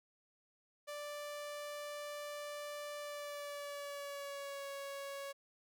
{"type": "tone with pitch glide", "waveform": "sawtooth", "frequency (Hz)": [587, 556.6], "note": ["D5", "C#5"], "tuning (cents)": [-1, 7], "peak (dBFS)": -39, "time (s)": [0.87, 5.33], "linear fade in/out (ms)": 20, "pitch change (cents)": -92, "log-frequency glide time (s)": [3, 4.68], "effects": []}